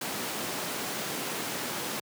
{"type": "high-pass noise", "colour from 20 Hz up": "pink", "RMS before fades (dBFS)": -34, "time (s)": [0.01, 2], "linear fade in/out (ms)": 5, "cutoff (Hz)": 190, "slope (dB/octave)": 12, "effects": ["high-pass 100 Hz 12 dB/octave"]}